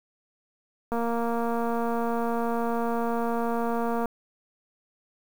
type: click train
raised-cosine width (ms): 1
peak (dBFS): -16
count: 732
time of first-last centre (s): 0.92-4.057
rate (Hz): 233
effects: 7-bit